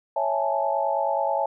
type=chord; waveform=sine; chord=A major seventh; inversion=first; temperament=equal; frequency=554.4 / 659.3 / 830.6 / 880 Hz; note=C#5 / E5 / G#5 / A5; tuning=0 / 0 / 0 / 0 cents; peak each=-27 dBFS; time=0.16-1.46 s; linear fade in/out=5 ms; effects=none

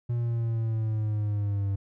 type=linear sweep; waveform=triangle; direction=down; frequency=120.1 to 98 Hz; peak=-23 dBFS; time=0.09-1.76 s; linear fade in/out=10 ms; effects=none

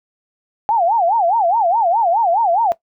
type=tone with vibrato; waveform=sine; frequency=792 Hz; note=G5; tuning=18 cents sharp; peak=-12 dBFS; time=0.69-2.72 s; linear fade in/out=0 ms; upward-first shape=sine; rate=4.8 Hz; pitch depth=290 cents each way; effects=noise-tail reverb RT60 0.1 s tail -17 dB re dry

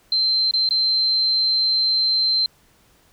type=tone with dropouts; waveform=sine; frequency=4116 Hz; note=C8; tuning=29 cents flat; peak=-16 dBFS; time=0.12-2.46 s; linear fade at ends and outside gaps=2 ms; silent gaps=0.511-0.537 / 0.69-0.708 s; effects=pink hiss -57 dBFS RMS until 3.12 s

